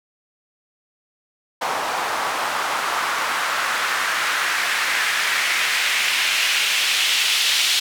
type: noise with band-pass filter sweep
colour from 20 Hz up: white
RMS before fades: -21 dBFS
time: 1.61-7.8 s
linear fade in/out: 10 ms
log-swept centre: 850 to 3300 Hz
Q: 1.7
effects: none